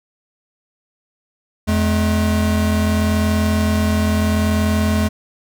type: tone pair together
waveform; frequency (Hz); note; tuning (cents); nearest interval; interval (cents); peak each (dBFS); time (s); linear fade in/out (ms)
square; 84.81 / 213.7; E2 / G#3; +50 / +50; octave + major third; 1600; -18; 1.67-5.09; 20
effects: none